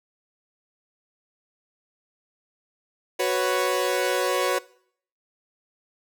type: chord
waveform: sawtooth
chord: F# suspended fourth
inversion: none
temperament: equal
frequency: 370 / 493.9 / 554.4 Hz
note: F#4 / B4 / C#5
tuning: 0 / 0 / 0 cents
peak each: -22 dBFS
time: 3.19-4.59 s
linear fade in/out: 10 ms
effects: noise-tail reverb RT60 0.6 s tail -21 dB re dry